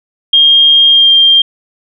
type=tone with pitch glide; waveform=sine; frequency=3224 to 3192 Hz; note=G7 to G7; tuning=+48 to +31 cents; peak=-3 dBFS; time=0.33-1.42 s; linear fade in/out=5 ms; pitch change=-17 cents; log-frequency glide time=0.89-1.12 s; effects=none